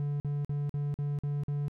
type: tone bursts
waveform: triangle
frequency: 144.6 Hz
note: D3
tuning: 27 cents flat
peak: -27 dBFS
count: 7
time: 0-1.682 s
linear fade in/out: 0 ms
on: 200 ms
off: 47 ms
effects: none